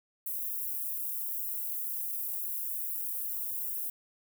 white high-pass noise, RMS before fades -35 dBFS, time 0.26-3.9 s, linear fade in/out 5 ms, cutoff 12000 Hz, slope 24 dB/octave, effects none

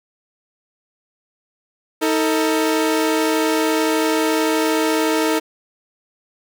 sawtooth tone pair together, 316.8 / 448.5 Hz, D#4 / A4, +31 / +33 cents, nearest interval tritone, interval 602 cents, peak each -14 / -16 dBFS, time 2.01-5.4 s, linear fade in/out 20 ms, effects none

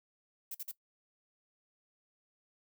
violet noise bursts, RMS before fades -41 dBFS, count 3, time 0.51-0.715 s, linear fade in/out 5 ms, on 37 ms, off 47 ms, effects noise-tail reverb RT60 0.1 s tail -18 dB re dry

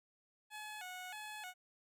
15% pulse tone with vibrato, 790 Hz, G5, 13 cents sharp, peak -39 dBFS, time 0.5-1.54 s, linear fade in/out 50 ms, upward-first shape square, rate 1.6 Hz, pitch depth 130 cents each way, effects none

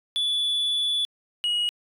sine tone pair in turn, 3447 / 2899 Hz, A7 / F#7, -36 / -36 cents, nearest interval minor third, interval 300 cents, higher first, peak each -19 dBFS, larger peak neither, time 0.16-1.05 / 1.44-1.69 s, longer first, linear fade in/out 0 ms, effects tanh soft clip ceiling -21 dBFS

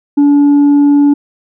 triangle tone with tanh clipping, 287.3 Hz, D4, 38 cents flat, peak -5 dBFS, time 0.17-1.14 s, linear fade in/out 10 ms, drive 7 dB, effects none

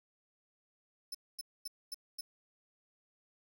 sawtooth tone bursts, 5274 Hz, E8, in tune, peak -36 dBFS, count 5, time 1.12-2.21 s, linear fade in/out 5 ms, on 26 ms, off 240 ms, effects 11-bit

